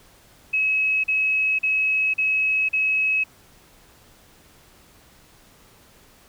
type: tone bursts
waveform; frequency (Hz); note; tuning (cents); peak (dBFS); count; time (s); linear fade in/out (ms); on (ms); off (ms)
sine; 2566; E7; -47; -18; 5; 0.53-3.24; 10; 510; 40
effects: pink hiss -53 dBFS RMS until 6.28 s